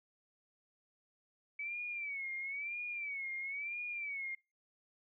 sine tone with vibrato, 2276 Hz, C#7, 45 cents sharp, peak -38 dBFS, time 1.59-4.35 s, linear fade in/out 5 ms, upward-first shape sine, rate 1 Hz, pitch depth 120 cents each way, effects noise-tail reverb RT60 0.3 s tail -25 dB re dry

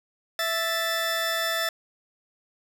20% pulse tone pair together, 659.3 / 1760 Hz, E5 / A6, 0 / 0 cents, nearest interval octave + perfect fourth, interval 1700 cents, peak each -23 / -22 dBFS, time 0.39-1.69 s, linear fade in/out 2 ms, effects none

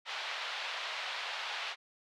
white band-pass noise, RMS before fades -39 dBFS, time 0.05-1.76 s, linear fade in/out 50 ms, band 630 to 3800 Hz, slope 24 dB/octave, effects none

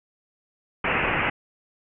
white low-pass noise, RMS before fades -24 dBFS, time 0.84-1.3 s, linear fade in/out 5 ms, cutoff 2800 Hz, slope 96 dB/octave, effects none

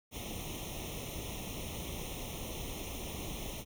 pink noise with comb filter, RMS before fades -41 dBFS, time 0.11-3.65 s, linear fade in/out 50 ms, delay 0.32 ms, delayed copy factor +1, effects none

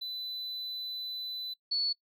triangle / sine tone pair in turn, 4000 / 4428 Hz, B7 / C#8, +21 / -3 cents, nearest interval major second, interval 176 cents, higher second, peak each -34 / -27 dBFS, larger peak second, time 0.01-1.54 / 1.71-1.93 s, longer first, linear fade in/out 10 ms, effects noise-tail reverb RT60 0.1 s tail -23 dB re dry

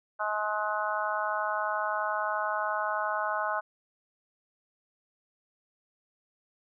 harmonic tone, 211.5 Hz, G#3, 32 cents sharp, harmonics 3 / 4 / 5 / 6 / 7, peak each -34 / -34 / -34 / -34 / -34 dBFS, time 0.19-3.61 s, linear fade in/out 20 ms, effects none

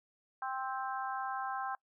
harmonic tone, 262.7 Hz, C4, 7 cents sharp, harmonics 3 / 4 / 5 / 6, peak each -38 / -40 / -42 / -44 dBFS, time 0.42-1.75 s, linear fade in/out 2 ms, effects noise-tail reverb RT60 0.1 s tail -24 dB re dry

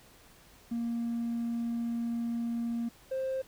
triangle tone pair in turn, 233.8 / 527 Hz, A#3 / C5, +5 / +12 cents, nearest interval octave + major second, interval 1407 cents, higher second, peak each -27 dBFS, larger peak neither, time 0.71-2.89 / 3.11-3.42 s, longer first, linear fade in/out 10 ms, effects tanh soft clip ceiling -26 dBFS + pink hiss -58 dBFS RMS until 3.47 s

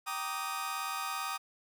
sawtooth chord, Eb major seventh, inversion first, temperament just, 777.8 / 933.4 / 1166.7 / 1244.5 Hz, G5 / Bb5 / D6 / Eb6, -14 / +2 / -12 / 0 cents, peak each -38 / -39 / -37 / -33 dBFS, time 0.06-1.38 s, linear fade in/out 20 ms, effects none

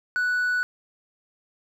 sine tone with hard clipping, 1480 Hz, F#6, in tune, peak -22 dBFS, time 0.16-0.63 s, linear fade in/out 0 ms, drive 2 dB, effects none

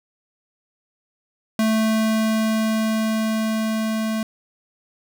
square tone with level ramp, 220 Hz, A3, in tune, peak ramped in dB -17 to -22 dBFS, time 1.59-4.23 s, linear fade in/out 2 ms, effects none

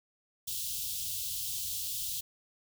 white band-stop noise, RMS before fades -36 dBFS, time 0.47-2.21 s, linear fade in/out 10 ms, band 140 to 3000 Hz, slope 48 dB/octave, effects none

